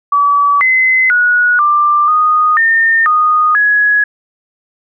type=tone with pitch steps; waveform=sine; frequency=1146 / 2045 / 1459 / 1185 / 1237 / 1817 / 1235 / 1677 Hz; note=D6 / C7 / F#6 / D6 / D#6 / A#6 / D#6 / G#6; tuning=-43 / -40 / -25 / +15 / -10 / -45 / -13 / +16 cents; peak=-7 dBFS; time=0.12-4.04 s; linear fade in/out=5 ms; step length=490 ms; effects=none